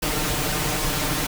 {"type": "noise with comb filter", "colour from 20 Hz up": "pink", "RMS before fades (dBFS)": -24, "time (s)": [0.02, 1.27], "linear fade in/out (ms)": 10, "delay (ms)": 6.6, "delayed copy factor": 0.75, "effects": []}